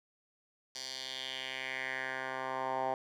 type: tone with band-pass filter sweep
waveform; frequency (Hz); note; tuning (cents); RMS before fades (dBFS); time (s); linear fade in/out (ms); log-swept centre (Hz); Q
10% pulse; 131.2; C3; +5; -38; 0.75-2.94; 2; 5100 to 790; 3
effects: none